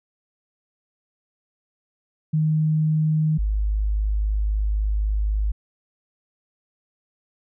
sine tone pair in turn, 155.56 / 51.91 Hz, D#3 / G#1, 0 / 0 cents, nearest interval octave + perfect fifth, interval 1900 cents, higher first, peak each -17 / -19 dBFS, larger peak first, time 2.33-3.38 / 3.38-5.52 s, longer second, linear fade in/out 10 ms, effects none

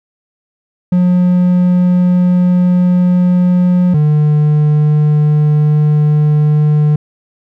triangle tone pair in turn, 179.4 / 150.2 Hz, F3 / D3, +47 / +39 cents, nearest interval minor third, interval 308 cents, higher first, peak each -5 dBFS, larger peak neither, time 0.92-3.94 / 3.94-6.96 s, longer neither, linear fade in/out 5 ms, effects none

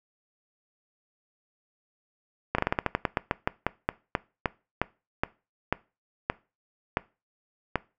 slowing click train, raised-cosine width 0.5 ms, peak -8 dBFS, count 22, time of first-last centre 2.55-7.757 s, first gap 34 ms, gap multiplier 1.17, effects noise-tail reverb RT60 0.3 s tail -21 dB re dry

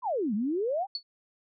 sine exponential two-way sweep, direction down then up, 1078 to 196 to 828 Hz, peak -26 dBFS, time 0.02-0.87 s, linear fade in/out 50 ms, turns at 0.34 s
sine tone with exponential decay, 4435 Hz, C#8, in tune, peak -26 dBFS, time 0.95-1.03 s, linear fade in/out 2 ms, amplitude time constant 17 ms
effects none

